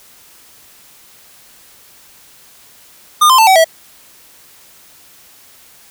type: tone with pitch steps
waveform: square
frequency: 1214 / 1038.7 / 888.7 / 760.4 / 650.6 Hz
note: D#6 / C6 / A5 / F#5 / E5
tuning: -43 / -13 / +17 / +47 / -23 cents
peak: -6 dBFS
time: 3.21-3.645 s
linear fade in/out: 10 ms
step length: 87 ms
effects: white hiss -44 dBFS RMS until 5.9 s